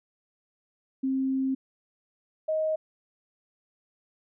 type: tone pair in turn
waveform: sine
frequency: 265.5 / 627.5 Hz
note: C4 / D#5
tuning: +25 / +15 cents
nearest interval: octave + minor third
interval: 1490 cents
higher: second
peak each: -24 dBFS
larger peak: neither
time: 1.03-1.55 / 2.48-2.76 s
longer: first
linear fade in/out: 10 ms
effects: none